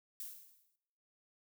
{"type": "noise with exponential decay", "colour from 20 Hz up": "violet", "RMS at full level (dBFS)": -42, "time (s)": [0.2, 0.76], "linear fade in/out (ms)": 2, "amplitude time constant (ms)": 120, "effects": ["noise-tail reverb RT60 1.0 s tail -23 dB re dry"]}